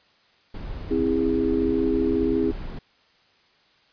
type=noise; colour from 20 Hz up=brown; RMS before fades=-33 dBFS; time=0.54-2.79 s; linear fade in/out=5 ms
type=chord; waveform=sine; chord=C augmented; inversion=none; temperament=just; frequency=261.6 / 327 / 408.8 Hz; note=C4 / E4 / G#4; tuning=0 / -14 / -27 cents; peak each=-24 dBFS; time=0.9-2.52 s; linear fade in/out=20 ms
effects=white hiss -60 dBFS RMS until 3.92 s + resampled to 11025 Hz